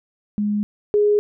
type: tone pair in turn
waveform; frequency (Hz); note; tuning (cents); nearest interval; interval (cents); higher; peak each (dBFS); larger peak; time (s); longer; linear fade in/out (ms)
sine; 207.7 / 415.4; G#3 / G#4; 0 / 0; octave; 1200; second; -18 / -13; second; 0.38-0.63 / 0.94-1.19; neither; 0
effects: none